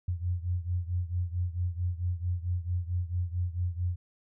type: beating tone pair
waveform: sine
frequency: 87.31 / 91.81 Hz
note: F2 / F#2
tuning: 0 / -13 cents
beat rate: 4.5 Hz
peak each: -30 / -33 dBFS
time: 0.08-3.96 s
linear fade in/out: 5 ms
effects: none